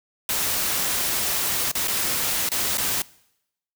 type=noise with dropouts; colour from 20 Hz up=white; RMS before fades=-24 dBFS; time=0.29-3.02 s; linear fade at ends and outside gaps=1 ms; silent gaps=1.715-1.752 / 1.874-1.881 / 2.49-2.517 / 2.773-2.781 s; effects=noise-tail reverb RT60 0.8 s tail -22 dB re dry